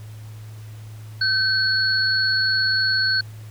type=tone pair together; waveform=sine; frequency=1537 / 4380 Hz; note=G6 / C#8; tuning=-35 / -22 cents; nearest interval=octave + tritone; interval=1813 cents; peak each=-20 dBFS; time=1.21-3.21 s; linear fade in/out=5 ms; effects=added 108 Hz sine -35 dBFS peak until 3.5 s + pink hiss -50 dBFS RMS until 3.5 s